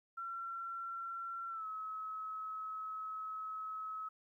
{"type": "tone with pitch glide", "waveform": "sine", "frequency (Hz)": [1359, 1286.4], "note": ["F6", "E6"], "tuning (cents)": [-48, -43], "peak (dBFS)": -40, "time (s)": [0.17, 4.09], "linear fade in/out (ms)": 10, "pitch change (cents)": -95, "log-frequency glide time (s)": [1.5, 1.66], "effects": ["13-bit"]}